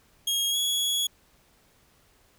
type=tone with pitch glide; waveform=sawtooth; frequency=3268 to 3354 Hz; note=G#7 to G#7; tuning=-29 to +16 cents; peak=-21 dBFS; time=0.27-1.07 s; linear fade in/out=5 ms; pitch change=+45 cents; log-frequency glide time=0.5-0.57 s; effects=pink hiss -62 dBFS RMS until 2.38 s